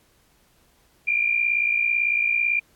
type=tone pair together; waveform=sine; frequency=2342 / 2400 Hz; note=D7 / D7; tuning=-5 / +37 cents; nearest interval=unison; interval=42 cents; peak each=-25 / -20 dBFS; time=1.07-2.6 s; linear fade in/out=10 ms; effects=pink hiss -61 dBFS RMS until 2.75 s + AAC 64 kbps